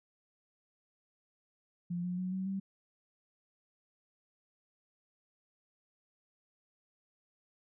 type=tone with pitch steps; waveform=sine; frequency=174.61 / 179.21 / 183.93 / 188.77 / 193.74 Hz; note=F3 / F3 / F#3 / F#3 / G3; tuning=0 / +45 / -10 / +35 / -20 cents; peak=-33 dBFS; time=1.9-2.6 s; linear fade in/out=10 ms; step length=140 ms; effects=none